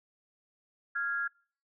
sine tone pair together, 1393.4 / 1657 Hz, F6 / G#6, -4 / -4 cents, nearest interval minor third, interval 300 cents, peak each -32 / -33 dBFS, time 0.95-1.28 s, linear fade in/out 10 ms, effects noise-tail reverb RT60 0.5 s tail -26 dB re dry

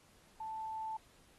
sine tone with level ramp, 880 Hz, A5, in tune, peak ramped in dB -40 to -37 dBFS, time 0.4-0.97 s, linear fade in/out 5 ms, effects pink hiss -66 dBFS RMS until 1.38 s + AAC 32 kbps

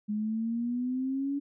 sine exponential sweep, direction up, 207.7 to 285.1 Hz, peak -28 dBFS, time 0.08-1.4 s, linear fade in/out 20 ms, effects none

